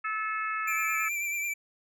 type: harmonic tone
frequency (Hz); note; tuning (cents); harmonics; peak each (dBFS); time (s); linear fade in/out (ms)
434; A4; -24; 3 / 4 / 5 / 6; -31 / -35 / -38 / -39; 0.04-1.09; 10
type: tone with vibrato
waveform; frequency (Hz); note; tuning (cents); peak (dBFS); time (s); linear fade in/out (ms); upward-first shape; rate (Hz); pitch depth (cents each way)
square; 2349; D7; 0; -30; 0.67-1.54; 10; sine; 9.2; 30
effects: none